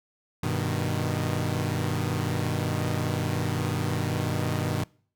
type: chord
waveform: sawtooth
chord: G augmented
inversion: none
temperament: equal with one note detuned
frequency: 98 / 123.47 / 154.49 Hz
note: G2 / B2 / D#3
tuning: 0 / 0 / -12 cents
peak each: -26 dBFS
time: 0.43-4.84 s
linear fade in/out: 5 ms
effects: noise-tail reverb RT60 0.5 s tail -25 dB re dry